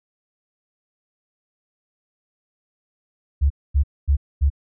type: tone bursts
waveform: sine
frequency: 70.6 Hz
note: C#2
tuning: 32 cents sharp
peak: -13 dBFS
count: 4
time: 3.41-4.502 s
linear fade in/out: 20 ms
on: 93 ms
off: 240 ms
effects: none